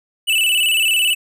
square tone with vibrato, 2794 Hz, F7, in tune, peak -14 dBFS, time 0.27-1.15 s, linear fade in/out 20 ms, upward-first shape square, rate 18 Hz, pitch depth 93 cents each way, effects none

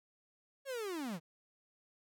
45% pulse linear sweep, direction down, 563 to 147.9 Hz, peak -38 dBFS, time 0.65-1.2 s, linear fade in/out 50 ms, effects none

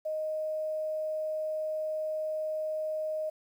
sine tone, 622.3 Hz, D#5, in tune, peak -30 dBFS, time 0.05-3.3 s, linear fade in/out 10 ms, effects 10-bit

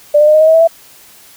sine tone with pitch steps, 590 / 600 / 610.1 / 620.4 / 630.9 / 641.5 / 652.4 / 663.4 Hz, D5 / D5 / D#5 / D#5 / D#5 / E5 / E5 / E5, +8 / +37 / -34 / -5 / +24 / -47 / -18 / +11 cents, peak -4 dBFS, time 0.14-0.676 s, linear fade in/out 10 ms, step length 67 ms, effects white hiss -41 dBFS RMS until 1.36 s

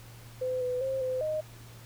sine tone with pitch steps, 510 / 499.6 / 531 / 513 / 619 Hz, C5 / B4 / C5 / C5 / D#5, -44 / +20 / +25 / -34 / -9 cents, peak -28 dBFS, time 0.41-1.41 s, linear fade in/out 10 ms, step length 200 ms, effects added 116 Hz sine -48 dBFS peak until 1.85 s + pink hiss -53 dBFS RMS until 1.85 s

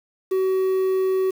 triangle tone with quantisation, 377.9 Hz, F#4, 37 cents sharp, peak -16 dBFS, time 0.31-1.31 s, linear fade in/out 10 ms, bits 7, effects none

